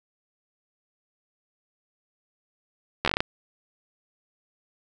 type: slowing click train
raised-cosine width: 0.3 ms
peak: -6 dBFS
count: 8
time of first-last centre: 3.05-3.205 s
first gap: 12 ms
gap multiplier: 1.2
effects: none